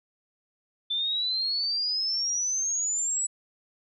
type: exponential sweep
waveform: sine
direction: up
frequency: 3520 to 7902 Hz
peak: -25 dBFS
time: 0.9-3.27 s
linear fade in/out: 10 ms
effects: none